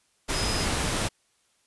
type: tone in noise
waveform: sine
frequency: 5050 Hz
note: D#8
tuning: 25 cents sharp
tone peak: -32 dBFS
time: 0.33-0.66 s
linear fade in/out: 20 ms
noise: pink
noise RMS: -27 dBFS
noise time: 0.28-1.09 s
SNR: -8 dB
effects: white hiss -68 dBFS RMS until 1.66 s + resampled to 24000 Hz